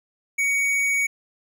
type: tone with tanh clipping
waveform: triangle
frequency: 2243 Hz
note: C#7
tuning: 20 cents sharp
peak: -21 dBFS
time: 0.38-1.07 s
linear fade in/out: 10 ms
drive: 17 dB
effects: none